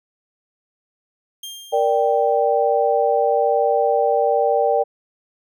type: tone with exponential decay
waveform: sawtooth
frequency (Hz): 3199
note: G7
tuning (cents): +34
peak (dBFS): -26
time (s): 1.43-2.45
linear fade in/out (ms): 5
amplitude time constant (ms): 220
type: chord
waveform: sine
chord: G minor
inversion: first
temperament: equal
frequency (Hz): 466.2 / 587.3 / 784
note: Bb4 / D5 / G5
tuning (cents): 0 / 0 / 0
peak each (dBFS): -19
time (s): 1.72-4.84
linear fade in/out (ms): 20
effects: none